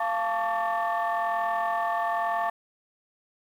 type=tone cluster; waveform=sine; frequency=691 / 881 / 1124 / 1165 / 1788 Hz; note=F5 / A5 / C#6 / D6 / A6; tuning=-19 / +2 / +24 / -14 / +27 cents; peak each=-27 / -29 / -31 / -34 / -33 dBFS; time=0-2.5 s; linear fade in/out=5 ms; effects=tanh soft clip ceiling -18 dBFS + 9-bit